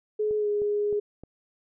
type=tone with pitch glide; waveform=sine; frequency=425.1 to 414.2 Hz; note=G#4 to G#4; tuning=+40 to -5 cents; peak=-23 dBFS; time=0.19-1 s; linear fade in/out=10 ms; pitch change=-45 cents; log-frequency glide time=0.37-0.48 s
type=click train; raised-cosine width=2 ms; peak=-29 dBFS; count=4; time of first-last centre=0.31-1.236 s; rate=3.24 Hz
effects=none